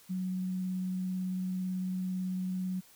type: tone with vibrato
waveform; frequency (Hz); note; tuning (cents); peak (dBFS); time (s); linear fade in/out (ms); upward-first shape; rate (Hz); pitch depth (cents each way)
sine; 185; F#3; 0; -31; 0.09-2.81; 20; sine; 18; 10
effects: white hiss -59 dBFS RMS until 2.95 s